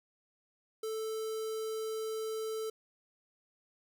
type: tone with notch filter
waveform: square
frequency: 440 Hz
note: A4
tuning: in tune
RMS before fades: -37 dBFS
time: 0.83-2.7 s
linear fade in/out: 5 ms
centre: 2000 Hz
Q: 0.9
effects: none